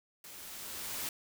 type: noise with level ramp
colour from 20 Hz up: white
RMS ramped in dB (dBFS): -50 to -37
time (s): 0.24-1.09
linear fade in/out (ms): 2
effects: none